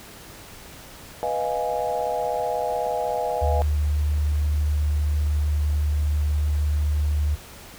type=chord; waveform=sine; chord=F half-diminished seventh; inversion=second; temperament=equal; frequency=493.9 / 622.3 / 698.5 / 830.6 Hz; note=Cb5 / Eb5 / F5 / Ab5; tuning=0 / 0 / 0 / 0 cents; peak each=-28 dBFS; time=1.23-3.62 s; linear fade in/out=0 ms
type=tone; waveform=sine; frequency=74.5 Hz; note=D2; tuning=25 cents sharp; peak=-19 dBFS; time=3.41-7.36 s; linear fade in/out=20 ms
effects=pink hiss -43 dBFS RMS until 7.78 s